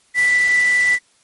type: tone in noise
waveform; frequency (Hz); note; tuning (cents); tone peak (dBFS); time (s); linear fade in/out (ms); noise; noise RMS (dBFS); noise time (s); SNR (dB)
sine; 1975.5; B6; 0; -12; 0.14-0.99; 50; white; -29; 0.14-0.99; +14
effects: white hiss -57 dBFS RMS until 1.23 s + MP3 48 kbps